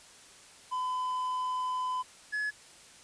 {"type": "tone pair in turn", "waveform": "triangle", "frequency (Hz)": [1011, 1700.3], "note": ["B5", "G#6"], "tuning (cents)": [40, 40], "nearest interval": "major sixth", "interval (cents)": 900, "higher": "second", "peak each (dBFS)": -28, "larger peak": "neither", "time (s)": [[0.71, 2.03], [2.32, 2.51]], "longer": "first", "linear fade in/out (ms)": 20, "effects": ["white hiss -54 dBFS RMS until 3.03 s", "resampled to 22050 Hz"]}